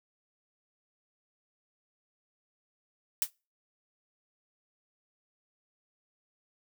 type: noise with exponential decay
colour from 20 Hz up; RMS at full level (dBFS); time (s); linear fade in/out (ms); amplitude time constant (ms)
blue; -23; 3.22-3.3; 1; 16
effects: noise-tail reverb RT60 0.3 s tail -25 dB re dry